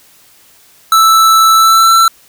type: tone with pitch glide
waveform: square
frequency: 1318.5 to 1339.2 Hz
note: E6 to E6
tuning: 0 to +27 cents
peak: -5 dBFS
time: 0.92-2.08 s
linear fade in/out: 2 ms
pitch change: +27 cents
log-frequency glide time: 1.55-1.91 s
effects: white hiss -45 dBFS RMS until 2.28 s